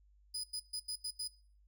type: tone bursts at uneven times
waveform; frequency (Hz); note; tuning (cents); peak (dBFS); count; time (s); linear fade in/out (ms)
30% pulse; 4978; D#8; 0; -34; 6; 0.34-0.44 / 0.53-0.6 / 0.73-0.8 / 0.88-0.96 / 1.04-1.11 / 1.19-1.28; 10
effects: noise-tail reverb RT60 0.5 s tail -22 dB re dry + added 50 Hz sine -63 dBFS peak until 1.67 s